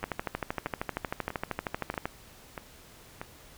two click trains, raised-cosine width 0.5 ms, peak -15 / -21 dBFS, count 27 / 6, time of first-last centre 0.04-2.056 / 0.03-3.215 s, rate 12.9 / 1.57 Hz, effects pink hiss -53 dBFS RMS until 3.57 s

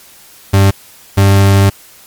40% pulse tone pair in turn, 98 / 98.52 Hz, G2 / G2, 0 / +9 cents, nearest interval unison, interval 9 cents, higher second, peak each -4 dBFS, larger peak neither, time 0.53-0.71 / 1.17-1.7 s, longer second, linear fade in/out 10 ms, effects white hiss -40 dBFS RMS until 2.06 s + MP3 96 kbps

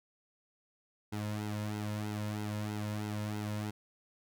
sawtooth tone with flanger, 105.4 Hz, G#2, 26 cents sharp, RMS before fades -37 dBFS, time 1.12-3.71 s, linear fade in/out 10 ms, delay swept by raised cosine 1.7 to 2.64 ms, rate 3.1 Hz, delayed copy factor -0.75, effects none

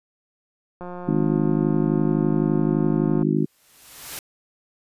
click train, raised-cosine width 1 ms, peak -22 dBFS, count 431, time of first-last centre 0.81-3.226 s, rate 178 Hz
harmonic tone, 51.8 Hz, G#1, 4 cents flat, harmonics 3 / 4 / 5 / 6 / 7, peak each -23 / -24 / -25 / -24 / -26 dBFS, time 1.07-3.46 s, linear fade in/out 20 ms
white noise with exponential growth, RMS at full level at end -31 dBFS, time 3.36-4.19 s, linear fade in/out 2 ms, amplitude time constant 180 ms
effects resampled to 32000 Hz

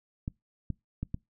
clicks, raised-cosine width 5 ms, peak -20 dBFS, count 4, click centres 0.279 / 0.703 / 1.03 / 1.144 s, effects noise-tail reverb RT60 0.2 s tail -25 dB re dry

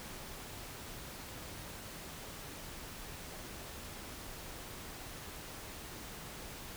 silence, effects pink hiss -47 dBFS RMS until 6.76 s

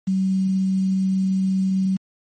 sine tone with quantisation, 190 Hz, F#3, 46 cents sharp, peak -17 dBFS, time 0.07-1.97 s, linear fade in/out 10 ms, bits 7, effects MP3 32 kbps

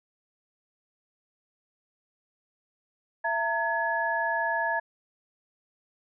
sine tone cluster, 669 / 915 / 1695 Hz, E5 / A#5 / G#6, +25 / -32 / +35 cents, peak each -31 / -29 / -28 dBFS, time 3.24-4.8 s, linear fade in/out 10 ms, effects none

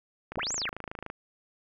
click train, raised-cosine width 0.5 ms, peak -22 dBFS, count 22, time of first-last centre 0.32-1.101 s, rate 26.9 Hz
sine linear two-way sweep, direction up then down, 39 to 7830 to 1163 Hz, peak -30 dBFS, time 0.37-0.69 s, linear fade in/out 0 ms, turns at 0.54 s
effects none

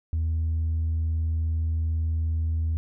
triangle tone with tanh clipping, 80.6 Hz, E2, 38 cents flat, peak -23 dBFS, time 0.13-2.77 s, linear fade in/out 0 ms, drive 6 dB, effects none

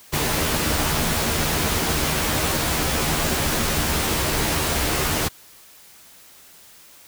pink noise with comb filter, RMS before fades -22 dBFS, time 0.12-5.29 s, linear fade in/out 20 ms, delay 13 ms, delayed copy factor +0.6, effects white hiss -48 dBFS RMS until 7.07 s

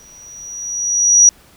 sine tone with exponential growth, 5800 Hz, F#8, 35 cents flat, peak -3 dBFS, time 0-1.29 s, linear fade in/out 1 ms, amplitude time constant 280 ms, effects pink hiss -48 dBFS RMS until 1.56 s

